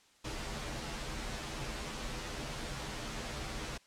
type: noise with comb filter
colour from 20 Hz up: pink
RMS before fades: -40 dBFS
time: 0.24-3.78 s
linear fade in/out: 10 ms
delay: 11 ms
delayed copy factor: -0.95
effects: white hiss -65 dBFS RMS until 3.86 s + low-pass 7000 Hz 12 dB/octave